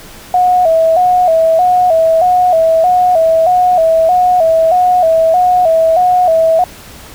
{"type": "tone with vibrato", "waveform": "sine", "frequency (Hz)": 687, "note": "F5", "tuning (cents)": -29, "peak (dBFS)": -6, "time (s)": [0.34, 6.64], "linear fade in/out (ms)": 2, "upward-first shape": "square", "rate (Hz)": 1.6, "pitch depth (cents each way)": 96, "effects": ["pink hiss -34 dBFS RMS until 7.14 s"]}